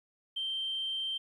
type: tone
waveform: sine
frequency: 3136 Hz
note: G7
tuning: in tune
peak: -31 dBFS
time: 0.36-1.18 s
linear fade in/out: 10 ms
effects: tanh soft clip ceiling -27 dBFS + 12-bit